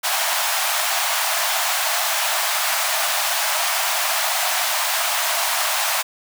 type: high-pass noise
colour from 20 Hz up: pink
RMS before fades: -21 dBFS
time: 0.03-6.03 s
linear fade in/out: 20 ms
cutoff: 620 Hz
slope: 96 dB/octave
effects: none